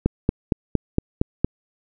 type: click train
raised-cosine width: 3 ms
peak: -4 dBFS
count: 7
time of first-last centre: 0.06-1.446 s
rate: 4.33 Hz
effects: none